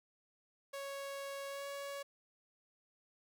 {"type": "tone with pitch glide", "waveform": "sawtooth", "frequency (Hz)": [554.4, 560.8], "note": ["C#5", "C#5"], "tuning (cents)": [0, 20], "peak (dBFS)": -38, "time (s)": [0.73, 2.03], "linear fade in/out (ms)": 10, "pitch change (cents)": 20, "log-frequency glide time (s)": [1.48, 1.66], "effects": []}